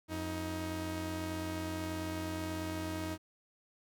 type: tone pair together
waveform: sawtooth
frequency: 88.42 / 315.3 Hz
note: F2 / D#4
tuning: +22 / +23 cents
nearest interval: octave + minor seventh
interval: 2201 cents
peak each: -36 / -34 dBFS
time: 0.08-3.18 s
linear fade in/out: 50 ms
effects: none